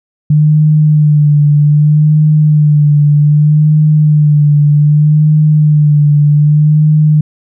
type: tone with vibrato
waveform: sine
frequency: 150 Hz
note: D3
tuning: 37 cents sharp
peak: -4 dBFS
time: 0.3-7.21 s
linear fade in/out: 5 ms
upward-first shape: sine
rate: 0.64 Hz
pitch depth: 36 cents each way
effects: none